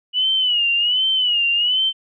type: tone with vibrato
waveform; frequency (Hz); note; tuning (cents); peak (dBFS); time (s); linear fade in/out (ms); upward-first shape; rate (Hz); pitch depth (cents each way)
sine; 2935; F#7; -15; -15; 0.13-1.93; 50; sine; 1.3; 98
effects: none